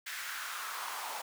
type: noise with high-pass filter sweep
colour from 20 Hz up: pink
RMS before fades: -40 dBFS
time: 0.06-1.22 s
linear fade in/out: 10 ms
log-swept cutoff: 1800 to 810 Hz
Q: 2.8
effects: none